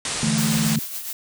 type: low-pass noise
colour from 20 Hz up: white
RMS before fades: -27 dBFS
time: 0.05-0.76 s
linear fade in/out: 2 ms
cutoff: 9800 Hz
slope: 96 dB/octave
type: chord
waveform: sine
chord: D suspended second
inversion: none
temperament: just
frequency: 146.83 / 165.19 / 220.2 Hz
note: D3 / E3 / A3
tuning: 0 / +4 / +2 cents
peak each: -25 / -25 / -21 dBFS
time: 0.23-0.79 s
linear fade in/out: 2 ms
type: noise with tremolo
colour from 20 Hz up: blue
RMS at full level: -29 dBFS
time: 0.38-1.13 s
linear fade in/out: 2 ms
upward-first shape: triangle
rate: 7.3 Hz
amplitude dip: 55%
effects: none